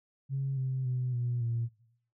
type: tone with pitch steps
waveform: sine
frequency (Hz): 136 / 130.91 / 126.02 / 121.3 / 116.76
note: C#3 / C3 / B2 / B2 / A#2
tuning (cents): -33 / +1 / +35 / -31 / +3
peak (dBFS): -28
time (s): 0.29-1.69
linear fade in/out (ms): 50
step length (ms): 280
effects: noise-tail reverb RT60 0.7 s tail -19 dB re dry + tanh soft clip ceiling -24 dBFS